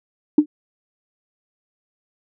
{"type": "tone with exponential decay", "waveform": "sine", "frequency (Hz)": 299.5, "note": "D4", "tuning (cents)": 34, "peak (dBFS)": -4, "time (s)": [0.38, 0.46], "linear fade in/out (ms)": 5, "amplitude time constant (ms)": 17, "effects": ["tanh soft clip ceiling -1 dBFS"]}